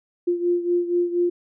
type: beating tone pair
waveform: sine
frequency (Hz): 349.2 / 353.4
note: F4 / F4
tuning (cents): 0 / +21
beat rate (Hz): 4.2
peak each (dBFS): -20 / -25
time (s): 0.27-1.3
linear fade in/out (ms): 10
effects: none